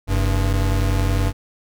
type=tone pair together; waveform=square; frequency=45.35 / 96.1 Hz; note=F#1 / G2; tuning=-34 / -34 cents; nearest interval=octave + minor second; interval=1300 cents; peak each=-20 dBFS; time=0.07-1.33 s; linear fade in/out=50 ms; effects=none